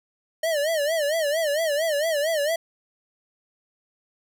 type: tone with vibrato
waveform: square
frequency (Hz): 615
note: D#5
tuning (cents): -20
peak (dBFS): -22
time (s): 0.43-2.56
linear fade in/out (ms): 5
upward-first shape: sine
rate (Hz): 4.4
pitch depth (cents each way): 140
effects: none